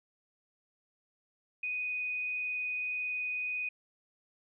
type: tone with frequency modulation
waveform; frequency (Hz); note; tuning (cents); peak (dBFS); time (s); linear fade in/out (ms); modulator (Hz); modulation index
sine; 2489; D#7; 0; -32; 1.63-3.69; 5; 21.7; 0.67
effects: none